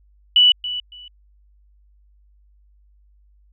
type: tone with echo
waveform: sine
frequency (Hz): 2960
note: F#7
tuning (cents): 0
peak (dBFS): -9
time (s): 0.36-0.52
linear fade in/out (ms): 2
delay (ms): 280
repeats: 2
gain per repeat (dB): -14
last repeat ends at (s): 1.08
effects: added 50 Hz sine -52 dBFS peak until 3.52 s